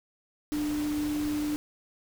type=tone in noise; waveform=sine; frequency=298 Hz; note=D4; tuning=25 cents sharp; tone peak=-27 dBFS; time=0.52-1.56 s; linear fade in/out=0 ms; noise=pink; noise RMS=-40 dBFS; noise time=0.52-1.56 s; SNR=+10 dB; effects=none